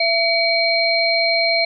sine tone cluster, 670 / 2263 / 4180 Hz, E5 / C#7 / C8, +28 / +35 / -2 cents, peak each -19 dBFS, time 0-1.65 s, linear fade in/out 5 ms, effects none

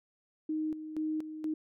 sine tone with tremolo, 311.1 Hz, D#4, in tune, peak -30 dBFS, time 0.49-1.54 s, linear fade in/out 5 ms, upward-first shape square, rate 2.1 Hz, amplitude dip 65%, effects none

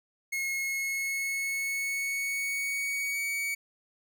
45% pulse tone with pitch glide, 2167 to 2250 Hz, C#7 to C#7, -40 to +25 cents, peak -29 dBFS, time 0.32-3.55 s, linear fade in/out 10 ms, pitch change +65 cents, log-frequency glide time 0.52-3.18 s, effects none

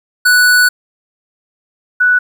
square / sine tone pair in turn, 1480 / 1480 Hz, F#6 / F#6, 0 / 0 cents, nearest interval unison, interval 0 cents, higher neither, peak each -7 dBFS, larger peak neither, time 0.25-0.69 / 2-2.19 s, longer first, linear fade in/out 10 ms, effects 8-bit

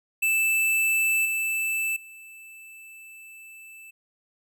square tone with level steps, 2641 Hz, E7, 3 cents sharp, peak -21 / -25 / -44 dBFS, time 0.22-3.91 s, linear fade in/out 10 ms, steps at 1.25 / 1.96 s, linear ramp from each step 5 ms, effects none

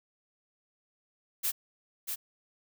blue noise with echo, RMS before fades -30 dBFS, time 1.43-1.52 s, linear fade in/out 20 ms, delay 640 ms, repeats 1, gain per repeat -5 dB, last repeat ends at 2.16 s, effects none

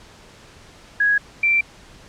sine tone pair in turn, 1661.2 / 2349 Hz, G#6 / D7, 0 / 0 cents, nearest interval tritone, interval 600 cents, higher second, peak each -14 dBFS, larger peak neither, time 1-1.18 / 1.43-1.61 s, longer neither, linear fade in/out 5 ms, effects pink hiss -46 dBFS RMS until 2.08 s + low-pass 7000 Hz 12 dB/octave

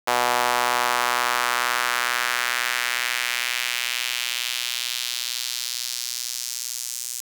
sawtooth tone with high-pass filter sweep, 122.2 Hz, B2, 18 cents flat, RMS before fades -25 dBFS, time 0.07-7.21 s, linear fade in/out 10 ms, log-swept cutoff 770 to 7000 Hz, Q 1.6, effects 7-bit

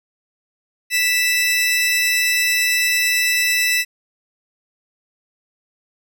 sawtooth tone pair together, 1975.5 / 2637 Hz, B6 / E7, 0 / 0 cents, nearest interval perfect fourth, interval 500 cents, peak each -15 dBFS, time 0.9-3.85 s, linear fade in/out 50 ms, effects none

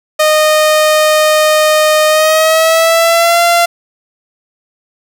sawtooth tone with pitch glide, 616 to 687.5 Hz, D#5 to F5, -17 to -27 cents, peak -3 dBFS, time 0.19-3.66 s, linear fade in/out 10 ms, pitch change +190 cents, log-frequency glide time 2.07-3.42 s, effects none

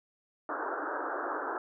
white band-pass noise, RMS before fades -35 dBFS, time 0.49-1.58 s, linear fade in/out 2 ms, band 280 to 1600 Hz, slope 96 dB/octave, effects none

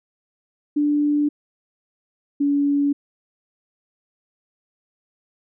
sine tone pair in turn, 293.7 / 285 Hz, D4 / C#4, 0 / +48 cents, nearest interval minor second, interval 52 cents, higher first, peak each -16 dBFS, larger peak neither, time 0.76-1.29 / 2.4-2.93 s, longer neither, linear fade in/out 10 ms, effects none

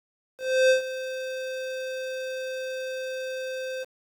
square tone with ADSR envelope, 519 Hz, C5, 14 cents flat, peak -16 dBFS, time 0.38-3.85 s, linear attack 320 ms, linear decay 110 ms, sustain -14 dB, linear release 27 ms, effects low-pass 6000 Hz 12 dB/octave + 8-bit

